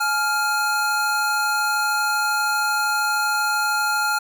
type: tone pair together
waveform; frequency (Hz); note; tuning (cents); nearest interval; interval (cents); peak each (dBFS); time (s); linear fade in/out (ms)
square; 844.7 / 1396.9; G#5 / F6; +29 / 0; major sixth; 871; -25 / -21; 0-4.19; 10
effects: none